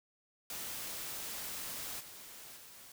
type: noise with level steps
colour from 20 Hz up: white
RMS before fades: -42 / -51 / -54 dBFS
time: 0.5-2.92 s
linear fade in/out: 2 ms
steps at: 1.99 / 2.56 s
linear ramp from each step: 20 ms
effects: none